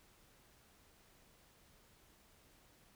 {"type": "silence", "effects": ["pink hiss -67 dBFS RMS until 2.95 s"]}